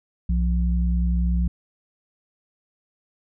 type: tone pair together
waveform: sine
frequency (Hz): 62 / 175.36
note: B1 / F3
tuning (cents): +7 / +7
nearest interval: octave + tritone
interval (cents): 1800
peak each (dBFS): -19 / -25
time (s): 0.29-1.48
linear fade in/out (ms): 5
effects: none